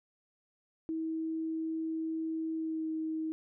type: tone with pitch glide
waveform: sine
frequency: 321.6 to 317.2 Hz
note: E4 to D#4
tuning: -43 to +33 cents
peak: -32 dBFS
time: 0.89-3.32 s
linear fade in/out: 0 ms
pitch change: -24 cents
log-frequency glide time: 2.54-2.89 s
effects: none